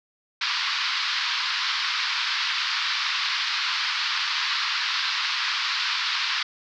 white band-pass noise, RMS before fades -26 dBFS, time 0.41-6.43 s, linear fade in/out 5 ms, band 1000 to 4900 Hz, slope 48 dB/octave, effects none

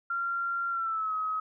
sine tone with pitch glide, 1380 to 1272.8 Hz, F6 to D#6, -21 to +39 cents, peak -28 dBFS, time 0.1-1.4 s, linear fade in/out 5 ms, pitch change -140 cents, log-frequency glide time 0.7-1.14 s, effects none

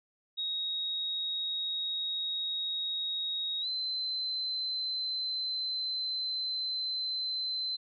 sine tone with pitch glide, 3774 to 4068 Hz, A#7 to C8, +21 to -50 cents, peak -31 dBFS, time 0.37-7.77 s, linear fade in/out 20 ms, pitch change +129 cents, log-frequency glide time 3.61-3.67 s, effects none

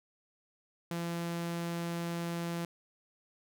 sawtooth tone, 170.1 Hz, F3, 45 cents flat, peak -30 dBFS, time 0.91-2.65 s, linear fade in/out 2 ms, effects none

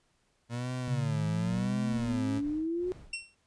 30% pulse tone with vibrato, 116.54 Hz, A#2, in tune, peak -30 dBFS, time 0.49-2.42 s, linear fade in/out 50 ms, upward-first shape sine, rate 0.96 Hz, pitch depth 150 cents each way
sine exponential sweep, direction up, 130.81 to 370 Hz, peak -29 dBFS, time 0.88-2.92 s, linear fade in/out 0 ms
brown noise with tremolo, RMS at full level -46 dBFS, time 1.47-3.23 s, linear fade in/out 5 ms, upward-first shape sine, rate 2.2 Hz, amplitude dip 95%
sawtooth tone with exponential decay, 2721 Hz, F7, 46 cents flat, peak -27 dBFS, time 3.13-3.35 s, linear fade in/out 5 ms, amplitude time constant 47 ms
effects pink hiss -72 dBFS RMS until 3.46 s + resampled to 22050 Hz

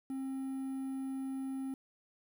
triangle tone with quantisation, 267 Hz, C4, 35 cents sharp, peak -34 dBFS, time 0.1-1.74 s, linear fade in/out 2 ms, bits 10, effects none

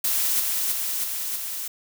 blue noise with echo, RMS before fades -23 dBFS, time 0.04-0.4 s, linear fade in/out 5 ms, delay 320 ms, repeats 4, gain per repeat -2 dB, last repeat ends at 1.68 s, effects none

